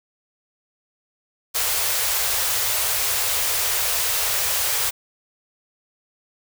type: band-stop noise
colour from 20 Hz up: white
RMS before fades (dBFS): -22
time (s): 1.54-4.91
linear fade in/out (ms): 20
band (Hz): 120 to 420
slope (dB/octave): 48
effects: none